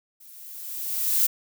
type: noise with level ramp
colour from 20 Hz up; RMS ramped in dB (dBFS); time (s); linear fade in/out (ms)
violet; -49 to -19; 0.2-1.27; 10
effects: none